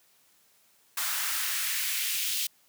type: noise with high-pass filter sweep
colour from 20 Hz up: white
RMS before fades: -30 dBFS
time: 0.97-2.47 s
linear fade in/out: 5 ms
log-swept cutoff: 1100 to 3200 Hz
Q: 1.7
effects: white hiss -64 dBFS RMS until 2.68 s + high-pass 100 Hz 12 dB/octave